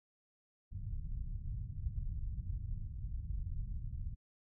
pink low-pass noise, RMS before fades -40 dBFS, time 0.71-4.16 s, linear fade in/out 20 ms, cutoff 120 Hz, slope 24 dB/octave, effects none

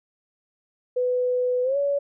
sine tone with pitch glide, 498.4 to 565.9 Hz, B4 to C#5, +16 to +36 cents, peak -20 dBFS, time 0.96-1.99 s, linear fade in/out 10 ms, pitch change +220 cents, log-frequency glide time 1.63-1.77 s, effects none

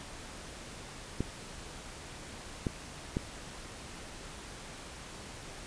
clicks, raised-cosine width 3 ms, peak -17 dBFS, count 3, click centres 1.206 / 2.668 / 3.169 s, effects pink hiss -46 dBFS RMS until 5.66 s + resampled to 22050 Hz

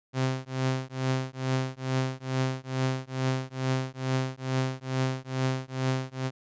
sawtooth tone with tremolo, 130.81 Hz, C3, in tune, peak -19 dBFS, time 0.13-6.31 s, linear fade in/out 50 ms, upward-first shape triangle, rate 2.3 Hz, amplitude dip 100%, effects resampled to 16000 Hz

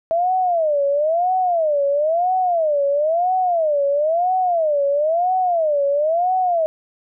sine tone with vibrato, 647 Hz, E5, 32 cents flat, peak -15 dBFS, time 0.11-6.66 s, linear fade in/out 0 ms, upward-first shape sine, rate 1 Hz, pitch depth 250 cents each way, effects none

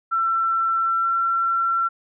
sine tone with pitch glide, 1344 to 1355.7 Hz, E6 to E6, +33 to +48 cents, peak -18 dBFS, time 0.11-1.89 s, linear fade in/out 20 ms, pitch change +15 cents, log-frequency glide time 0.81-1.13 s, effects none

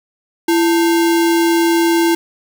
sine tone with sample-and-hold, 335.3 Hz, E4, 30 cents sharp, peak -10 dBFS, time 0.48-2.15 s, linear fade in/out 5 ms, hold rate 1225 Hz, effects none

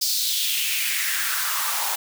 white noise with high-pass filter sweep, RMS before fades -24 dBFS, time 0.01-1.96 s, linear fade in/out 10 ms, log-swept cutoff 4900 to 780 Hz, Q 3.2, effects none

